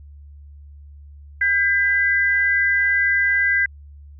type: tone pair together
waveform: sine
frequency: 1600 / 1997.9 Hz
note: G6 / B6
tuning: +35 / +19 cents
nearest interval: major third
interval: 384 cents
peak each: -18 dBFS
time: 1.41-3.66 s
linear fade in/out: 5 ms
effects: added 72 Hz sine -39 dBFS peak until 4.19 s